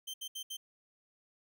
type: tone bursts at uneven times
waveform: sawtooth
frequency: 3123 Hz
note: G7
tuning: 7 cents flat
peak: -36 dBFS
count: 4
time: 0.07-0.14 / 0.21-0.28 / 0.35-0.43 / 0.5-0.57 s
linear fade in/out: 10 ms
effects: none